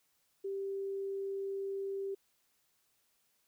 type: tone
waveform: sine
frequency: 392 Hz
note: G4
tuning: in tune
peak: -35 dBFS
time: 0.44-2.15 s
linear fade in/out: 10 ms
effects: white hiss -75 dBFS RMS until 3.47 s